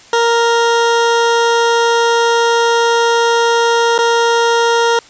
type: tone with dropouts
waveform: 20% pulse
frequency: 466.2 Hz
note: A#4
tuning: in tune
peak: -5 dBFS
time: 0.13-4.99 s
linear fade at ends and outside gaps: 2 ms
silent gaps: 3.98-3.988 s
effects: white hiss -41 dBFS RMS until 5.09 s + resampled to 16000 Hz